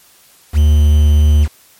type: tone with quantisation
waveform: triangle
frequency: 74.7 Hz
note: D2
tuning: 30 cents sharp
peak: -4 dBFS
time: 0.53-1.48 s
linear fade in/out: 50 ms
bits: 5
effects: white hiss -47 dBFS RMS until 1.79 s + MP3 64 kbps